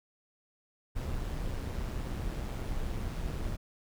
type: noise with amplitude modulation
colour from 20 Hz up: brown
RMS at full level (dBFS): -33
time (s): 0.95-3.57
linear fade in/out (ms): 20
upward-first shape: sine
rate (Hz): 126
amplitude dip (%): 40
effects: none